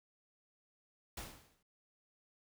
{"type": "noise with exponential decay", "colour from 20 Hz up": "pink", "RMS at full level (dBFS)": -42, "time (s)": [1.17, 1.63], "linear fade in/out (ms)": 5, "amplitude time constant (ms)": 100, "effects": []}